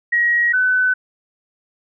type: tone pair in turn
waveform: sine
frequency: 1898 / 1506.4 Hz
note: A#6 / F#6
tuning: +31 / +31 cents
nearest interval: major third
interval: 400 cents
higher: first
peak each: -13 dBFS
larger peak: neither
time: 0.12-0.53 / 0.53-0.94 s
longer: neither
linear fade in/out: 10 ms
effects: none